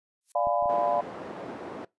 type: noise with exponential growth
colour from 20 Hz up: violet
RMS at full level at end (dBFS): -44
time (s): 0.21-0.32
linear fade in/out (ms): 2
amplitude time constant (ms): 22
type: chord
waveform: sine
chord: D diminished seventh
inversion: none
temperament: equal with one note detuned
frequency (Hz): 587.3 / 698.5 / 830.6 / 1001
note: D5 / F5 / Ab5 / Cb6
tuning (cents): 0 / 0 / 0 / +23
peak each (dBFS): -27 / -26 / -32 / -31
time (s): 0.35-1.01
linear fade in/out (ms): 5
type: clicks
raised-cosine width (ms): 3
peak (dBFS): -29 / -35 / -31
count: 3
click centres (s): 0.471 / 0.625 / 0.658
type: band-pass noise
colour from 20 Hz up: white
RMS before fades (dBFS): -39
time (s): 0.69-1.85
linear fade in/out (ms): 5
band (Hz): 210 to 640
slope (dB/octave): 12
effects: noise-tail reverb RT60 0.2 s tail -22 dB re dry + resampled to 24000 Hz

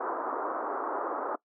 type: band-pass noise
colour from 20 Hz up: white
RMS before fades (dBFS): -33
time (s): 0-1.36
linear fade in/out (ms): 10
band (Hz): 290 to 1300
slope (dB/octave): 48
effects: noise-tail reverb RT60 0.1 s tail -21 dB re dry

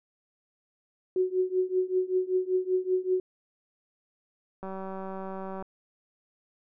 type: tone with tremolo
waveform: sine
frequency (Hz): 370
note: F#4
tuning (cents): 0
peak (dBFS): -20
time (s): 1.16-3.2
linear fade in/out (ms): 2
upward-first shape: triangle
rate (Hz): 5.2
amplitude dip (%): 95
type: click train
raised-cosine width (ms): 1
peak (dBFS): -25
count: 191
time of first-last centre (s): 4.63-5.625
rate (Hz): 191
effects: none

